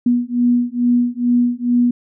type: beating tone pair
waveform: sine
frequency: 241.6 / 243.9 Hz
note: B3 / B3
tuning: -38 / -21 cents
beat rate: 2.3 Hz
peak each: -16 dBFS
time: 0.06-1.91 s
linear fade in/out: 5 ms
effects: none